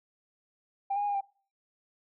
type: tone with pitch steps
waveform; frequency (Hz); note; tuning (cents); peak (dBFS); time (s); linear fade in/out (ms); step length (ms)
sine; 791 / 816 / 822 / 811 / 790; G5 / G#5 / G#5 / G#5 / G5; +15 / -31 / -18 / -41 / +13; -26; 0.9-1.21; 10; 62
effects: noise-tail reverb RT60 0.4 s tail -22 dB re dry + tanh soft clip ceiling -23 dBFS